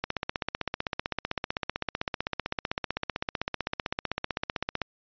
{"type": "click train", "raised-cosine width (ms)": 0.3, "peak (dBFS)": -12, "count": 76, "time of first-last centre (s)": [0.04, 4.817], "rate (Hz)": 15.7, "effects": ["resampled to 11025 Hz"]}